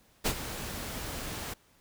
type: noise with ADSR envelope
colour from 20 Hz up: pink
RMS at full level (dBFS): -26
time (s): 0.24-1.54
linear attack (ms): 25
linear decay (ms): 67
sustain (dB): -12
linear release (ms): 9
effects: pink hiss -64 dBFS RMS until 1.8 s